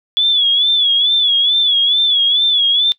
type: tone with vibrato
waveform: sine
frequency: 3412 Hz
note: G#7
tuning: 46 cents sharp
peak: -10 dBFS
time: 0.17-2.92 s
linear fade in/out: 0 ms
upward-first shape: sine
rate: 2.3 Hz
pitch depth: 82 cents each way
effects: noise-tail reverb RT60 0.1 s tail -20 dB re dry